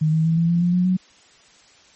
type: tone with pitch steps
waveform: sine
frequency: 155.56 / 159.38 / 163.29 / 167.3 / 171.41 / 175.62 / 179.93 / 184.35 Hz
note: D#3 / D#3 / E3 / E3 / F3 / F3 / F#3 / F#3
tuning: 0 / +42 / -16 / +26 / -32 / +10 / -48 / -6 cents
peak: -15 dBFS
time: 0.01-0.97 s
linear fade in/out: 10 ms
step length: 120 ms
effects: white hiss -52 dBFS RMS until 1.95 s + MP3 32 kbps